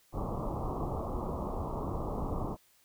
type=low-pass noise; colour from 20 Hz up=pink; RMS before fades=-35 dBFS; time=0.12-2.57 s; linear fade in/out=50 ms; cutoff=1200 Hz; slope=96 dB/octave; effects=white hiss -66 dBFS RMS until 2.84 s